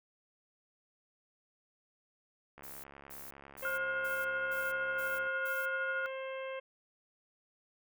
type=click train; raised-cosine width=0.5 ms; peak=-36 dBFS; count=189; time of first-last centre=2.58-5.27 s; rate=69.9 Hz
type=noise bursts; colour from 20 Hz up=violet; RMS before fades=-48 dBFS; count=7; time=2.63-5.66 s; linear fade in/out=10 ms; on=210 ms; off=260 ms
type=harmonic tone; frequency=530 Hz; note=C5; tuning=22 cents sharp; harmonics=1 / 2 / 3 / 4 / 5 / 6; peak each=-39 / -47 / -50 / -49 / -51 / -56 dBFS; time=3.62-6.6 s; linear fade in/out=10 ms
type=tone with tremolo; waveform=sine; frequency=1429 Hz; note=F6; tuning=39 cents sharp; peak=-32 dBFS; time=3.65-6.06 s; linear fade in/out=0 ms; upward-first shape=sine; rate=13 Hz; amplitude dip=30%
effects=none